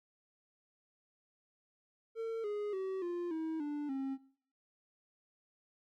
triangle tone with pitch steps, 452.8 / 415.2 / 380.8 / 349.2 / 320.2 / 293.6 / 269.2 Hz, A4 / G#4 / F#4 / F4 / D#4 / D4 / C4, +50 / 0 / +50 / 0 / +50 / 0 / +49 cents, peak -33 dBFS, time 2.15-4.18 s, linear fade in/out 50 ms, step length 290 ms, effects noise-tail reverb RT60 0.5 s tail -18 dB re dry + Opus 48 kbps

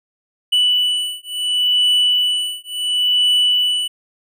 triangle beating tone pair, 2967 / 2967.71 Hz, F#7 / F#7, +4 / +5 cents, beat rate 0.71 Hz, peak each -16 dBFS, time 0.52-3.88 s, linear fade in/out 10 ms, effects none

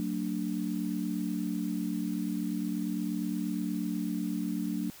sine chord, D major, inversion first, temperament equal with one note detuned, 185 / 225.4 / 293.7 Hz, F#3 / A3 / D4, 0 / +42 / 0 cents, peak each -34 dBFS, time 0-4.9 s, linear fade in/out 0 ms, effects white hiss -51 dBFS RMS until 5 s

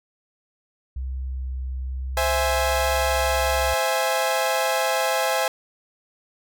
sine tone with vibrato, 64.7 Hz, C2, 19 cents flat, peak -26 dBFS, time 0.96-3.74 s, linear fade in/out 5 ms, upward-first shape triangle, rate 1.1 Hz, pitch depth 11 cents each way
sawtooth chord, C augmented, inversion none, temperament equal, 523.3 / 659.3 / 830.6 Hz, C5 / E5 / G#5, 0 / 0 / 0 cents, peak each -21 dBFS, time 2.17-5.48 s, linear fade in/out 2 ms
effects none

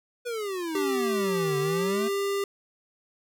square exponential two-way sweep, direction down then up, 493.9 to 143.9 to 229.2 Hz, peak -30 dBFS, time 0.25-2.09 s, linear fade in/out 20 ms, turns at 1.58 s
square tone with pitch glide, 390.8 to 398.1 Hz, G4 to G4, -5 to +27 cents, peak -26 dBFS, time 0.75-2.44 s, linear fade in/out 2 ms, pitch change +32 cents, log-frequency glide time 1.63-2.19 s
effects none

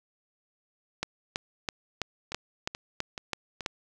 two click trains, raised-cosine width 0.2 ms, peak -19 / -12 dBFS, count 4 / 9, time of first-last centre 2.32-3.608 / 1.03-3.662 s, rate 2.33 / 3.04 Hz, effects none

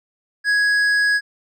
sine tone with hard clipping, 1665 Hz, G#6, 4 cents sharp, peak -16 dBFS, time 0.44-1.21 s, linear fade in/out 50 ms, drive 7 dB, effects none

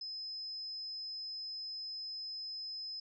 sine tone, 5100 Hz, D#8, 42 cents sharp, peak -40 dBFS, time 0.01-3 s, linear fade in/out 5 ms, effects none

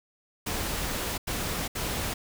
pink noise bursts at uneven times, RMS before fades -31 dBFS, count 3, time 0.46-1.18 / 1.27-1.68 / 1.75-2.14 s, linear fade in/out 10 ms, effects none

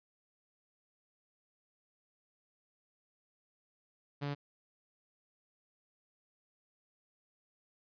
sawtooth tone, 143.2 Hz, D3, 43 cents flat, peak -31 dBFS, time 4.21-4.35 s, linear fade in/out 20 ms, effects resampled to 11025 Hz

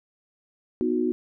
sine chord, B major, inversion none, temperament equal with one note detuned, 246.9 / 311.1 / 364.7 Hz, B3 / D#4 / F#4, 0 / 0 / -25 cents, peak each -26 / -27 / -25 dBFS, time 0.81-1.12 s, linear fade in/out 0 ms, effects none

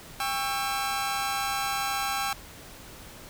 sawtooth chord, C# diminished, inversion second, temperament just, 798.3 / 1108.7 / 1330.5 Hz, G5 / C#6 / E6, +31 / 0 / +16 cents, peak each -26 / -31 / -29 dBFS, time 0.2-2.33 s, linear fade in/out 2 ms, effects pink hiss -46 dBFS RMS until 3.29 s

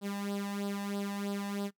sawtooth tone with flanger, 201 Hz, G3, 44 cents sharp, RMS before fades -36 dBFS, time 0.01-1.71 s, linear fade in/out 50 ms, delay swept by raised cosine 0.22 to 1.14 ms, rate 3.1 Hz, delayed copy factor +0.7, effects noise-tail reverb RT60 0.1 s tail -21 dB re dry

